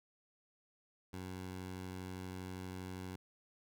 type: tone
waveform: 15% pulse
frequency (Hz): 92.5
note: F#2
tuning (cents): 0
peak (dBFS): -37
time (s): 1.13-3.16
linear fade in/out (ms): 5
effects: none